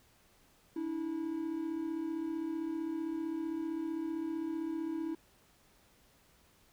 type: tone pair together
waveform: triangle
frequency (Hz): 290 / 325.5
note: D4 / E4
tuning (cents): -22 / -22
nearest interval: major second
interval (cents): 200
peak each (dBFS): -39 / -33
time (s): 0.76-5.15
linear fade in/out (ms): 5
effects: pink hiss -66 dBFS RMS until 6.72 s